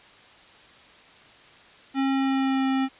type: tone with pitch glide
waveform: square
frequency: 270.2 to 265.9 Hz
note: C#4 to C4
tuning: -44 to +28 cents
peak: -22 dBFS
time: 1.94-2.89 s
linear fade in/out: 50 ms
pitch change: -28 cents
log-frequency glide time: 2.1-2.68 s
effects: white hiss -51 dBFS RMS until 2.99 s + resampled to 8000 Hz